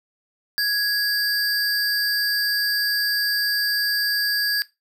square tone pair together, 1661.2 / 4690 Hz, G#6 / D8, 0 / -3 cents, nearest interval octave + tritone, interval 1797 cents, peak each -23 dBFS, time 0.58-4.62 s, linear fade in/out 0 ms, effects noise-tail reverb RT60 0.2 s tail -19 dB re dry

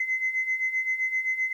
sine beating tone pair, 2045 / 2052.7 Hz, C7 / C7, -40 / -34 cents, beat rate 7.7 Hz, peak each -30 / -25 dBFS, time 0-1.53 s, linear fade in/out 5 ms, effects tanh soft clip ceiling -18 dBFS + 10-bit

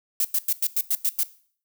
violet noise bursts, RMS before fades -22 dBFS, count 8, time 0.2-1.233 s, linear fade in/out 2 ms, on 46 ms, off 95 ms, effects noise-tail reverb RT60 0.5 s tail -18 dB re dry

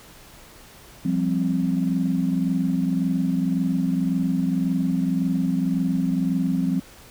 sine chord, F suspended second, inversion none, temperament just, 174.61 / 196.44 / 261.9 Hz, F3 / G3 / C4, 0 / +4 / +2 cents, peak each -23 / -25 / -23 dBFS, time 1.05-6.8 s, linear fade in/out 5 ms, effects tanh soft clip ceiling -10 dBFS + pink hiss -47 dBFS RMS until 7.1 s

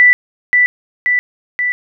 sine tone with echo, 1975.5 Hz, B6, in tune, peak -4 dBFS, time 0-0.13 s, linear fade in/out 0 ms, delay 530 ms, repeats 3, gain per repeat -3 dB, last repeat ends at 1.72 s, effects none

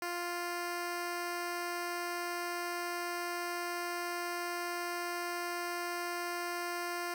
10% pulse tone, 349.2 Hz, F4, in tune, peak -27 dBFS, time 0.02-7.14 s, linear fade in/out 2 ms, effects none

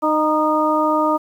harmonic tone with a mistuned harmonic, 307.1 Hz, D#4, 23 cents flat, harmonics 1 / 2 / 3 / 4, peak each -20 / -20 / -20 / -20 dBFS, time 0.02-1.18 s, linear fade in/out 20 ms, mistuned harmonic 3, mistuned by +25 cents, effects 8-bit

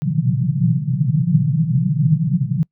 white band-pass noise, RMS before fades -17 dBFS, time 0.02-2.63 s, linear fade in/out 0 ms, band 120 to 180 Hz, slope 96 dB/octave, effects noise-tail reverb RT60 0.1 s tail -26 dB re dry

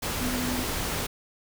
sine tone in noise, 249.2 Hz, B3, 16 cents sharp, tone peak -29 dBFS, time 0.21-0.64 s, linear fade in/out 10 ms, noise pink, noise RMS -30 dBFS, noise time 0.02-1.07 s, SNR -2 dB, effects none

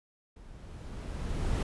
brown noise with level ramp, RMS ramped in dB -51 to -28 dBFS, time 0.36-1.63 s, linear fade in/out 5 ms, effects resampled to 24000 Hz

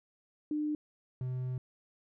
sine / triangle tone pair in turn, 300.8 / 127.35 Hz, D4 / C3, +42 / -46 cents, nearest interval octave + minor third, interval 1488 cents, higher first, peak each -30 / -31 dBFS, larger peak first, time 0.51-0.75 / 1.21-1.58 s, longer second, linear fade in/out 2 ms, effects none

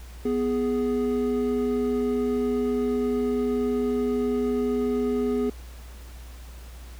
triangle tone pair together, 247.5 / 415.3 Hz, B3 / G#4, +4 / 0 cents, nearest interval major sixth, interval 896 cents, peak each -23 / -23 dBFS, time 0.25-5.5 s, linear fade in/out 5 ms, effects added 60 Hz sine -39 dBFS peak until 6.99 s + pink hiss -50 dBFS RMS until 6.99 s

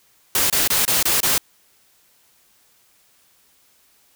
white noise bursts, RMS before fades -18 dBFS, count 6, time 0.35-1.38 s, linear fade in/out 2 ms, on 150 ms, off 26 ms, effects white hiss -58 dBFS RMS until 4.15 s

